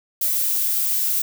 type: noise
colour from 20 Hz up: violet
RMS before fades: -21 dBFS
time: 0.21-1.22 s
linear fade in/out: 5 ms
effects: none